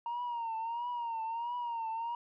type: tone with vibrato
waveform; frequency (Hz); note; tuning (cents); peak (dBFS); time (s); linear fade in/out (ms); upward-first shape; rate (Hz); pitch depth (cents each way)
sine; 932.3; A#5; 0; -32; 0.06-2.15; 2; triangle; 1.5; 88
effects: tanh soft clip ceiling -32 dBFS